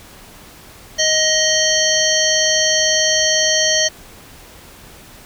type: harmonic tone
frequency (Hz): 626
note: D#5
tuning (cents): +10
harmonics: 1 / 3 / 5 / 7 / 9 / 10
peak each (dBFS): -20 / -20 / -20 / -20 / -20 / -20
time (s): 0.98-3.89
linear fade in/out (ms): 20
effects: pink hiss -41 dBFS RMS until 5.25 s